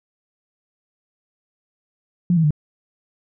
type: tone with pitch steps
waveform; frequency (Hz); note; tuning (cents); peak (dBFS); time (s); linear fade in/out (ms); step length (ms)
sine; 175.9 / 162.24 / 149.63; F3 / E3 / D3; +13 / -27 / +33; -13; 2.3-2.507; 2; 69
effects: none